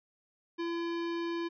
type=tone; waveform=square; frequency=338.5 Hz; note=E4; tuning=46 cents sharp; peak=-33 dBFS; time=0.58-1.49 s; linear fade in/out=20 ms; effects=resampled to 11025 Hz